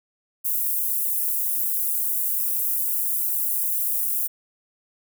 pink high-pass noise, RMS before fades -24 dBFS, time 0.44-4.28 s, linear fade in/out 20 ms, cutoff 12000 Hz, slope 24 dB/octave, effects none

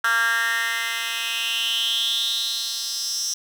10% pulse tone with high-pass filter sweep, 230 Hz, A#3, 23 cents flat, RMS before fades -24 dBFS, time 0.04-3.34 s, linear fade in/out 5 ms, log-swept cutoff 1500 to 5700 Hz, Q 6.3, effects none

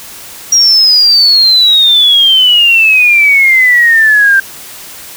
sine exponential sweep, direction down, 5700 to 1568 Hz, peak -3 dBFS, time 0.52-4.4 s, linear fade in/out 5 ms, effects white hiss -29 dBFS RMS until 5.16 s

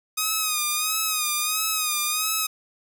5% pulse tone with vibrato, 1246 Hz, D#6, 2 cents sharp, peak -11 dBFS, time 0.17-2.47 s, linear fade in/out 10 ms, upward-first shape sine, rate 1.5 Hz, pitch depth 66 cents each way, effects none

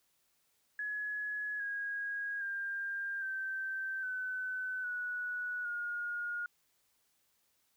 sine tone with pitch steps, 1689 / 1642.8 / 1597.9 / 1554.2 / 1511.7 / 1470.4 / 1430.2 Hz, G#6 / G#6 / G6 / G6 / F#6 / F#6 / F6, +29 / -19 / +33 / -15 / +37 / -11 / +41 cents, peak -35 dBFS, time 0.79-6.46 s, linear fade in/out 2 ms, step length 810 ms, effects white hiss -75 dBFS RMS until 7.76 s

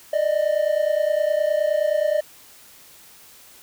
triangle tone pair together, 592.7 / 622.3 Hz, D5 / D#5, +16 / 0 cents, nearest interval minor second, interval 84 cents, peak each -19 dBFS, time 0.13-2.21 s, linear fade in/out 5 ms, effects white hiss -48 dBFS RMS until 3.62 s

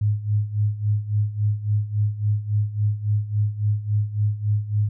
sine tone with tremolo, 104.8 Hz, G#2, 16 cents sharp, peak -16 dBFS, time 0.01-4.89 s, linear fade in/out 5 ms, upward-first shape sine, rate 3.6 Hz, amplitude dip 80%, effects none

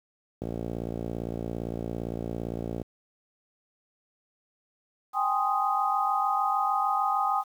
click train, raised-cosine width 2 ms, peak -19 dBFS, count 139, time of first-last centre 0.42-2.816 s, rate 57.6 Hz
sine chord, Ab major seventh, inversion third, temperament equal, 784 / 830.6 / 1046.5 / 1244.5 Hz, G5 / Ab5 / C6 / Eb6, 0 / 0 / 0 / 0 cents, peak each -28 / -30 / -33 / -27 dBFS, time 5.13-7.44 s, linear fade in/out 50 ms
effects high-pass 60 Hz 12 dB/octave + 9-bit

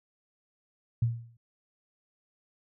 sine tone with exponential decay, 116.54 Hz, A#2, in tune, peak -20 dBFS, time 1.02-1.37 s, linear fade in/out 5 ms, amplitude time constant 74 ms, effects none

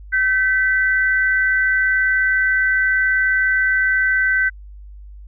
sine tone pair together, 1536.4 / 1975.5 Hz, G6 / B6, -35 / 0 cents, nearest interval major third, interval 435 cents, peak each -15 / -20 dBFS, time 0.12-4.5 s, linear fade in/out 20 ms, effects added 50 Hz sine -35 dBFS peak until 5.27 s

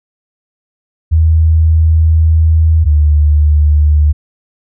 sine tone pair in turn, 80.1 / 74.81 Hz, E2 / D2, -49 / +33 cents, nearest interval minor second, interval 118 cents, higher first, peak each -5 dBFS, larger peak neither, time 1.11-2.85 / 2.85-4.13 s, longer first, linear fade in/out 20 ms, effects none

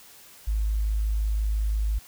sine tone, 52.9 Hz, G#1, 33 cents sharp, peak -22 dBFS, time 0.47-1.99 s, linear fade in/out 10 ms, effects white hiss -50 dBFS RMS until 2.07 s

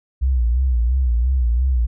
sine tone with vibrato, 61.74 Hz, B1, in tune, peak -14 dBFS, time 0.21-1.87 s, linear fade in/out 20 ms, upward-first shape sine, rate 2.9 Hz, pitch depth 120 cents each way, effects none

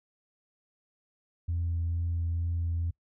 sine tone with vibrato, 84.6 Hz, E2, 45 cents sharp, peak -26 dBFS, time 1.48-2.91 s, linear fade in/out 10 ms, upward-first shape triangle, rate 2.2 Hz, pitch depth 14 cents each way, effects noise-tail reverb RT60 0.1 s tail -25 dB re dry + tanh soft clip ceiling -24 dBFS

